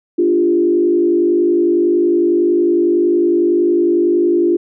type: tone with frequency modulation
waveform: sine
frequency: 346.3 Hz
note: F4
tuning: 15 cents flat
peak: -10 dBFS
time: 0.18-4.57 s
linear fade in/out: 10 ms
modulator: 50.9 Hz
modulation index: 0.85
effects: none